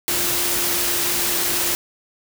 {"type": "tone in noise", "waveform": "sine", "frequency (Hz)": 349.2, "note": "F4", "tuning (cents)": 0, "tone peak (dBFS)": -32, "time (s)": [0.08, 1.75], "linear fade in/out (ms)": 0, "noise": "white", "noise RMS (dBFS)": -21, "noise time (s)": [0.08, 1.75], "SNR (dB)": -14, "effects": []}